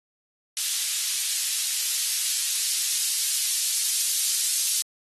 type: noise with band-pass filter sweep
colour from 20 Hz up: violet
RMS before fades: -26 dBFS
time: 0.57-4.82 s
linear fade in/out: 0 ms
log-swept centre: 3200 to 4800 Hz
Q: 0.8
effects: AAC 32 kbps